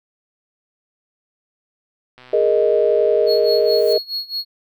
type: click train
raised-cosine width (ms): 0.3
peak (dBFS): -27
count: 226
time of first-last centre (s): 2.18-3.966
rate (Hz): 126
type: chord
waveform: sine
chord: Ab suspended second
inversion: none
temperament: equal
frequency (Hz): 415.3 / 466.2 / 622.3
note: Ab4 / Bb4 / Eb5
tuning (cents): 0 / 0 / 0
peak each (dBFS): -17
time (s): 2.33-3.98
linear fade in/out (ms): 5
type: tone with tremolo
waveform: triangle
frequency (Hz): 4324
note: C#8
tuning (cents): -44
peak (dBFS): -19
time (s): 3.26-4.45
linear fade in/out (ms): 50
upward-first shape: sine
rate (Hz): 4.7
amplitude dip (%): 90
type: noise with exponential growth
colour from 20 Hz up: violet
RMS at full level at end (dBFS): -33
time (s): 3.42-3.93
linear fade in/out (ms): 2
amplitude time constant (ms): 110
effects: none